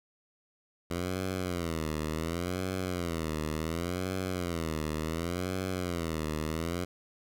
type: tone with vibrato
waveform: 10% pulse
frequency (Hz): 85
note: F2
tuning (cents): -46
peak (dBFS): -23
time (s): 0.9-6.85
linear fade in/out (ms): 10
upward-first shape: sine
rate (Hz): 0.69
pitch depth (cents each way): 170
effects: none